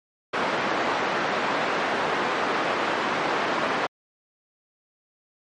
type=band-pass noise; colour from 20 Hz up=white; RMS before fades=-25 dBFS; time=0.33-3.87 s; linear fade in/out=10 ms; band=250 to 1400 Hz; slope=12 dB/octave; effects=low-pass 6000 Hz 12 dB/octave + MP3 48 kbps